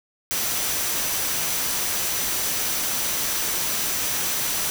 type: tone in noise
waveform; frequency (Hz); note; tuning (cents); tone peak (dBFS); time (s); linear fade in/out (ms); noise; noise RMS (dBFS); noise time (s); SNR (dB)
sine; 5920; F#8; 0; -33; 0.31-4.7; 0; white; -25; 0.31-4.7; -11
effects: none